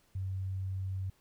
sine tone, 95 Hz, F#2, 46 cents sharp, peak -33 dBFS, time 0.15-1.1 s, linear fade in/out 5 ms, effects pink hiss -69 dBFS RMS until 1.2 s

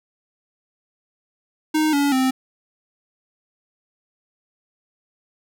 square tone with pitch steps, 310 / 284.3 / 260.7 Hz, D#4 / C#4 / C4, -6 / +44 / -6 cents, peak -17 dBFS, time 1.74-2.31 s, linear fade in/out 10 ms, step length 190 ms, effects none

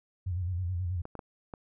sine tone with vibrato, 89.6 Hz, F2, 45 cents sharp, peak -29 dBFS, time 0.26-1.02 s, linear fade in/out 10 ms, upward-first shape square, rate 9.3 Hz, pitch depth 71 cents each way
clicks, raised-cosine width 1 ms, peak -26 dBFS, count 4, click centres 1.054 / 1.153 / 1.192 / 1.538 s
effects none

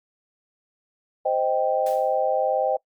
sine chord, C minor, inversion none, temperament equal with one note detuned, 520.8 / 622.3 / 784 Hz, C5 / Eb5 / G5, -8 / 0 / 0 cents, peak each -24 dBFS, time 1.25-2.77 s, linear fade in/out 10 ms
white noise with exponential decay, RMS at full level -39 dBFS, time 1.86-2.22 s, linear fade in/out 5 ms, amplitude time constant 77 ms
effects noise-tail reverb RT60 0.1 s tail -23 dB re dry + Opus 48 kbps

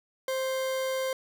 40% pulse tone, 525 Hz, C5, 6 cents sharp, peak -27 dBFS, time 0.28-1.13 s, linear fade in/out 2 ms, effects none

